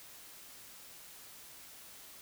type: silence
effects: white hiss -53 dBFS RMS until 2.21 s